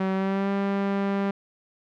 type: tone with pitch glide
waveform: sawtooth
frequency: 190.4 to 198.03 Hz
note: F#3 to G3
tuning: +50 to +18 cents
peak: -19 dBFS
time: 0-1.31 s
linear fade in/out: 5 ms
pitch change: +68 cents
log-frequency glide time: 0.13-0.5 s
effects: low-pass 2000 Hz 12 dB/octave